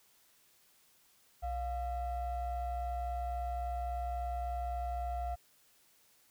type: ring-modulated tone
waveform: triangle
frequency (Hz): 321.2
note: E4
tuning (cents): -45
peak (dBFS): -29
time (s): 1.42-5.36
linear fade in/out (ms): 20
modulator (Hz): 383
effects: white hiss -67 dBFS RMS until 6.3 s